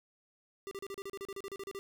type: tone bursts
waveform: square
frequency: 394.4 Hz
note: G4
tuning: 11 cents sharp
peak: -40 dBFS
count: 15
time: 0.67-1.79 s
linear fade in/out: 0 ms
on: 42 ms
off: 35 ms
effects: none